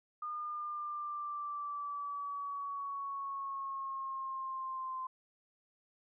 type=linear sweep; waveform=sine; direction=down; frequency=1218 to 1037 Hz; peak=-37 dBFS; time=0.22-5.07 s; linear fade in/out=5 ms; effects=none